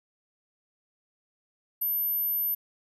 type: tone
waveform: sine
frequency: 13010 Hz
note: G#9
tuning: 37 cents flat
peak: -25 dBFS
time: 1.81-2.55 s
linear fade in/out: 10 ms
effects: none

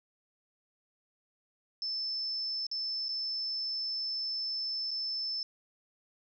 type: tone with dropouts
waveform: sine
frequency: 5274 Hz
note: E8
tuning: in tune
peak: -32 dBFS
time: 1.82-5.43 s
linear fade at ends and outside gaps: 1 ms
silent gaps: 2.667-2.714 / 3.084-3.09 / 4.908-4.913 s
effects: none

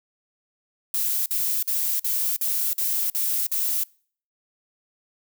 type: noise bursts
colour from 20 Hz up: violet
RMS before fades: -24 dBFS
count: 8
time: 0.94-3.836 s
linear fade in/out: 2 ms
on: 320 ms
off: 48 ms
effects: noise-tail reverb RT60 0.5 s tail -26 dB re dry

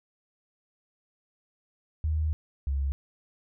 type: tone pair in turn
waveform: sine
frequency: 77.78 / 68.8 Hz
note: D#2 / C#2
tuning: 0 / -12 cents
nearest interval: major second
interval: 212 cents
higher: first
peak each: -24 / -25 dBFS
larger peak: first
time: 2.04-2.33 / 2.67-2.92 s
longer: first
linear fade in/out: 0 ms
effects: none

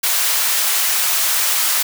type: high-pass noise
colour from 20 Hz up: white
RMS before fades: -17 dBFS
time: 0.03-1.83 s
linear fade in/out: 10 ms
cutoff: 810 Hz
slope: 12 dB/octave
effects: none

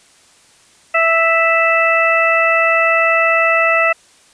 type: harmonic tone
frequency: 659.3 Hz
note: E5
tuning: in tune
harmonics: 1 / 2 / 3 / 4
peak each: -16 / -16 / -16 / -16 dBFS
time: 0.94-3.93 s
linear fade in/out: 10 ms
effects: white hiss -49 dBFS RMS until 4.33 s + resampled to 22050 Hz

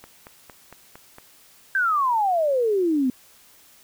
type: click train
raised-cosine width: 0.5 ms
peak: -26 dBFS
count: 6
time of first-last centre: 0.04-1.184 s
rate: 4.37 Hz
type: exponential sweep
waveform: sine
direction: down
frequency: 1600 to 246.9 Hz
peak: -18 dBFS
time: 1.75-3.1 s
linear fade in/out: 2 ms
effects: white hiss -53 dBFS RMS until 3.83 s

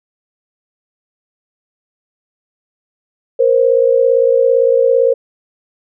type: tone pair together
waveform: sine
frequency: 471.4 / 529.1 Hz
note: A#4 / C5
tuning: +19 / +19 cents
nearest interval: major second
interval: 200 cents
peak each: -11 dBFS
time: 3.39-5.14 s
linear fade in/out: 10 ms
effects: none

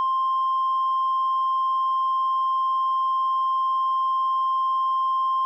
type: tone with tanh clipping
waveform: triangle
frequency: 1053 Hz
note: C6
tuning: 11 cents sharp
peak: -20 dBFS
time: 0-5.45 s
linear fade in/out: 0 ms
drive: 5 dB
effects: none

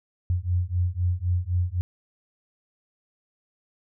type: beating tone pair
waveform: sine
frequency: 87.31 / 91.21 Hz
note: F2 / F#2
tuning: 0 / -24 cents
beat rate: 3.9 Hz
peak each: -25 dBFS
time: 0.3-1.81 s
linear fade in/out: 0 ms
effects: none

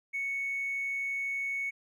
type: tone with hard clipping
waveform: sine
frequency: 2217 Hz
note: C#7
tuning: in tune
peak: -31 dBFS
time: 0.13-1.71 s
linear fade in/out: 20 ms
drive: 1 dB
effects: none

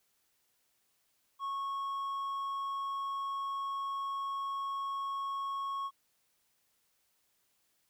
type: tone with hard clipping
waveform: sine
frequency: 1100 Hz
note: C#6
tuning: 14 cents flat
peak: -35 dBFS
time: 1.39-5.91 s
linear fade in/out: 50 ms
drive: 3 dB
effects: white hiss -75 dBFS RMS until 7.89 s

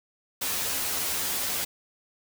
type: noise with comb filter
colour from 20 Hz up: white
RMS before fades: -29 dBFS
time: 0.41-1.65 s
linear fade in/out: 10 ms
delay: 11 ms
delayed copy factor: +0.8
effects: none

